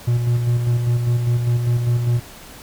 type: tone with tremolo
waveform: triangle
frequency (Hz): 120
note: B2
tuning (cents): -49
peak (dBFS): -12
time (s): 0.07-2.2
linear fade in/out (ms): 10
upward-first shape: square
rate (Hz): 5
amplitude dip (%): 40
effects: pink hiss -40 dBFS RMS until 2.62 s